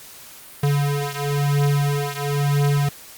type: beating tone pair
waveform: square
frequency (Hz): 142.7 / 143.69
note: D3 / D3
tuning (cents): -49 / -37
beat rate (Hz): 0.99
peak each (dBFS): -21 / -23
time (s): 0.63-2.89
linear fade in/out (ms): 5
effects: white hiss -42 dBFS RMS until 3.17 s + Opus 48 kbps